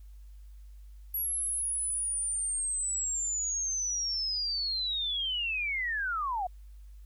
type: linear sweep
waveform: sine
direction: down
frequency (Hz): 11470 to 696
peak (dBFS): -29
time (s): 1.14-6.47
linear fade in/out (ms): 5
effects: added 50 Hz sine -46 dBFS peak until 7.05 s + white hiss -71 dBFS RMS until 7.05 s